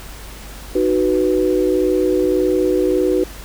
sine chord, B major, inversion first, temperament just, 308.7 / 370.4 / 493.9 Hz, D#4 / F#4 / B4, -14 / +2 / 0 cents, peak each -19 / -16 / -19 dBFS, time 0.75-3.24 s, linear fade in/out 5 ms, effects added 50 Hz sine -34 dBFS peak until 3.44 s + pink hiss -37 dBFS RMS until 3.44 s

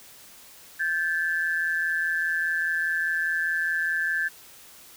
sine tone pair together, 1568 / 1732.9 Hz, G6 / A6, 0 / -27 cents, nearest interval major second, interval 173 cents, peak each -26 dBFS, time 0.79-4.29 s, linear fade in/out 20 ms, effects white hiss -49 dBFS RMS until 4.96 s

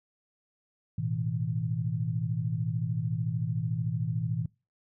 sine chord, A suspended second, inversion none, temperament equal with one note detuned, 110 / 123.47 / 161.52 Hz, A2 / B2 / E3, 0 / 0 / -35 cents, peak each -32 dBFS, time 0.98-4.46 s, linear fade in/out 5 ms, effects noise-tail reverb RT60 0.3 s tail -25 dB re dry

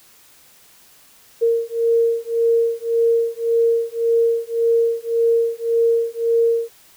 sine beating tone pair, 461.3 / 463.1 Hz, A#4 / A#4, -18 / -11 cents, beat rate 1.8 Hz, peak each -18 dBFS, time 1.41-6.7 s, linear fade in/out 20 ms, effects white hiss -50 dBFS RMS until 6.96 s

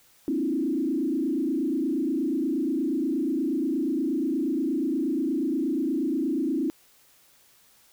sine tone with frequency modulation, 293.7 Hz, D4, in tune, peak -23 dBFS, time 0.28-6.7 s, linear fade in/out 0 ms, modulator 28.4 Hz, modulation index 1.7, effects white hiss -59 dBFS RMS until 7.92 s

